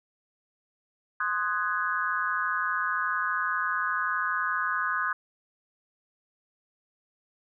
sine chord, Ab dominant seventh, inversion first, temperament equal with one note detuned, 1046.5 / 1244.5 / 1489.4 / 1661.2 Hz, C6 / Eb6 / Gb6 / Ab6, 0 / 0 / +11 / 0 cents, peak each -33 / -30 / -30 / -32 dBFS, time 1.2-5.13 s, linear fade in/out 5 ms, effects none

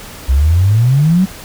sine exponential sweep, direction up, 62.6 to 196 Hz, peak -7 dBFS, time 0.28-1.26 s, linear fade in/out 20 ms, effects pink hiss -32 dBFS RMS until 1.44 s

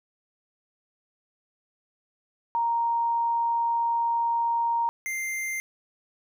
sine / square tone pair in turn, 932.3 / 2093 Hz, A#5 / C7, 0 / 0 cents, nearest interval octave + major second, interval 1400 cents, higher second, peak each -22 / -29 dBFS, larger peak first, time 2.55-4.89 / 5.06-5.6 s, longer first, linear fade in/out 0 ms, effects none

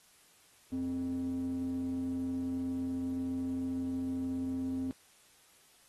square tone with band-pass filter, 87.31 Hz, F2, in tune, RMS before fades -35 dBFS, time 0.72-4.91 s, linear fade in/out 0 ms, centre 250 Hz, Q 6.2, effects white hiss -63 dBFS RMS until 5.88 s + AAC 32 kbps

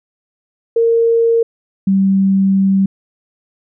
sine tone pair in turn, 460.7 / 193.7 Hz, A#4 / G3, -20 / -20 cents, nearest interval octave + minor third, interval 1500 cents, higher first, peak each -9 dBFS, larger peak neither, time 0.76-1.43 / 1.87-2.86 s, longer second, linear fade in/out 5 ms, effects none

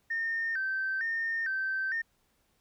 sine tone with vibrato, 1682 Hz, G#6, 22 cents sharp, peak -28 dBFS, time 0.1-2.02 s, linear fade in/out 10 ms, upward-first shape square, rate 1.1 Hz, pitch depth 140 cents each way, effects tanh soft clip ceiling -24 dBFS + pink hiss -72 dBFS RMS until 2.6 s

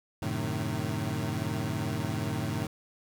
25% pulse chord, F# diminished seventh, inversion none, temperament equal with one note detuned, 92.5 / 110 / 130.81 / 153.24 Hz, F#2 / A2 / C3 / Eb3, 0 / 0 / 0 / -26 cents, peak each -34 / -30 / -33 / -31 dBFS, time 0.22-2.67 s, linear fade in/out 5 ms, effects none

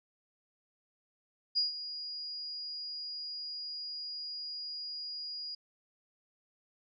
sine tone with ADSR envelope, 4874 Hz, D#8, 37 cents flat, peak -25 dBFS, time 1.55-5.55 s, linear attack 26 ms, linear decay 140 ms, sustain -13 dB, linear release 6 ms, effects none

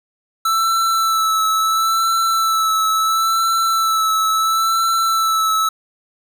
square tone with vibrato, 1321 Hz, E6, 3 cents sharp, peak -15 dBFS, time 0.45-5.69 s, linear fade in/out 5 ms, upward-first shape sine, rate 0.73 Hz, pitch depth 25 cents each way, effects none

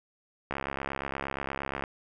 click train, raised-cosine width 0.5 ms, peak -17 dBFS, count 92, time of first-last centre 0.51-1.838 s, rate 68.5 Hz, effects none

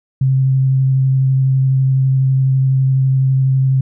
sine tone with vibrato, 132.8 Hz, C3, 26 cents sharp, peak -10 dBFS, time 0.21-3.81 s, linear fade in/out 5 ms, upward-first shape square, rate 12 Hz, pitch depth 9 cents each way, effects none

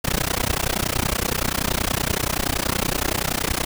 pink noise with amplitude modulation, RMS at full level -19 dBFS, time 0.04-3.65 s, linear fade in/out 10 ms, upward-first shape sine, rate 30.6 Hz, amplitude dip 100%, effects none

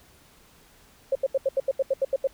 sine tone bursts, 538 Hz, C5, 48 cents sharp, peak -19 dBFS, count 11, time 1.12-2.273 s, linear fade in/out 5 ms, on 33 ms, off 79 ms, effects pink hiss -56 dBFS RMS until 2.33 s

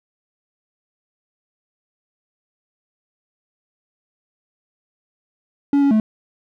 triangle tone with pitch steps, 282.9 / 280 / 217 Hz, C#4 / C#4 / A3, +35 / +18 / -24 cents, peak -10 dBFS, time 5.73-6 s, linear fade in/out 2 ms, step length 90 ms, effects none

